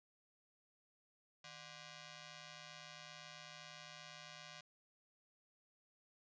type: ring-modulated tone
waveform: 5% pulse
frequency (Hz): 442.3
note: A4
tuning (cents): +9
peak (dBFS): -38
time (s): 1.44-4.61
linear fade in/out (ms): 5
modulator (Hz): 285
effects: resampled to 16000 Hz + 12-bit